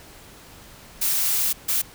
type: noise bursts at uneven times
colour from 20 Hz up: blue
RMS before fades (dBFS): -22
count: 2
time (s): 1.01-1.53 / 1.68-1.82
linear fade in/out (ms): 10
effects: pink hiss -46 dBFS RMS until 1.94 s